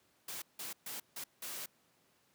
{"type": "noise bursts at uneven times", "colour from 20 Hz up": "white", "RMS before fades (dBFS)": -43, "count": 5, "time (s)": [[0.28, 0.42], [0.59, 0.73], [0.86, 1], [1.16, 1.24], [1.42, 1.66]], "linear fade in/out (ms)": 5, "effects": ["pink hiss -71 dBFS RMS until 2.34 s", "high-pass 150 Hz 12 dB/octave"]}